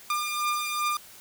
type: beating tone pair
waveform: sawtooth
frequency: 1200 / 1202.6 Hz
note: D6 / D6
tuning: +37 / +41 cents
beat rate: 2.6 Hz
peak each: -28 / -24 dBFS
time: 0.1-0.97 s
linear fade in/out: 2 ms
effects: white hiss -49 dBFS RMS until 1.2 s